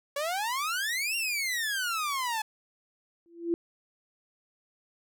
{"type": "exponential two-way sweep", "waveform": "sawtooth", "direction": "up then down", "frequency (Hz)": [554.4, 2803, 849], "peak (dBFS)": -25, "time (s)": [0.16, 2.42], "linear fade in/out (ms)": 5, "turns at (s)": 1.16}
{"type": "tone with exponential growth", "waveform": "sine", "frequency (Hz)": 339.3, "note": "F4", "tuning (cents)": -50, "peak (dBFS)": -21, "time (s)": [3.26, 3.54], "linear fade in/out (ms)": 0, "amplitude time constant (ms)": 60}
{"effects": []}